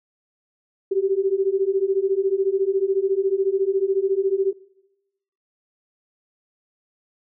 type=beating tone pair; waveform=sine; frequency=380 / 394 Hz; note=F#4 / G4; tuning=+46 / +9 cents; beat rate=14 Hz; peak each=-21 dBFS; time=0.91-4.53 s; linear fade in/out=10 ms; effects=noise-tail reverb RT60 0.9 s tail -21 dB re dry